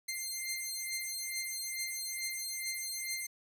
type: beating tone pair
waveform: 10% pulse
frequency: 2095 / 2097.3 Hz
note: C7 / C7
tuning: +2 / +4 cents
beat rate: 2.3 Hz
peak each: -30 dBFS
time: 0.08-3.27 s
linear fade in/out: 10 ms
effects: none